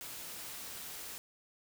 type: noise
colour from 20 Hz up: white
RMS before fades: -45 dBFS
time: 0.01-1.18 s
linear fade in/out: 0 ms
effects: none